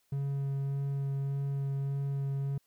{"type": "tone with vibrato", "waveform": "triangle", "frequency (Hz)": 138.59, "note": "C#3", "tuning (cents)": 0, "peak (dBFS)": -28, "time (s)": [0.12, 2.58], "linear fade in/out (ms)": 5, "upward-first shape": "sine", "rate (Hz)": 1.7, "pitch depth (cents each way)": 10, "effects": ["white hiss -73 dBFS RMS until 2.66 s"]}